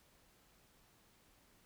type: silence
effects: pink hiss -69 dBFS RMS until 1.65 s

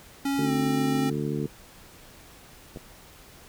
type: tone with pitch glide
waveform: square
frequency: 277.2 to 265.9 Hz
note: C#4 to C4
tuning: 0 to +28 cents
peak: -25 dBFS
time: 0.25-1.1 s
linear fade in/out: 5 ms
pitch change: -72 cents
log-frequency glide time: 0.43-0.51 s
type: harmonic tone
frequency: 73.42 Hz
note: D2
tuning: in tune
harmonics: 2 / 3 / 4 / 5 / 6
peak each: -30 / -32 / -33 / -34 / -35 dBFS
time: 0.38-1.47 s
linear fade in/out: 10 ms
type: clicks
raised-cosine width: 2 ms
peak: -26 dBFS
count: 2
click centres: 2.761 / 2.772 s
effects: pink hiss -50 dBFS RMS until 3.48 s

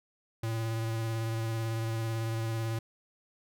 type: tone with vibrato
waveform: square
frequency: 113 Hz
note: A2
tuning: 47 cents sharp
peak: -31 dBFS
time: 0.43-2.79 s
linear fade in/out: 5 ms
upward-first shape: sine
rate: 18 Hz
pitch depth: 19 cents each way
effects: none

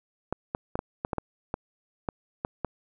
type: clicks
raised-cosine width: 1 ms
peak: -14 dBFS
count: 11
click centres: 0.326 / 0.549 / 0.755 / 0.791 / 1.049 / 1.132 / 1.183 / 1.541 / 2.088 / 2.449 / 2.647 s
effects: none

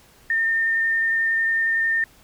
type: tone with vibrato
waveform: sine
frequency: 1814 Hz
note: A#6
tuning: 48 cents flat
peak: -18 dBFS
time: 0.3-2.04 s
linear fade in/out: 2 ms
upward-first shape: sine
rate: 11 Hz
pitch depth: 9 cents each way
effects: pink hiss -53 dBFS RMS until 2.23 s

